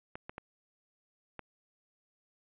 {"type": "clicks", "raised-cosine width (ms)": 0.5, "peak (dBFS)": -26, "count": 4, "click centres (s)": [0.155, 0.295, 0.381, 1.393], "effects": ["resampled to 8000 Hz"]}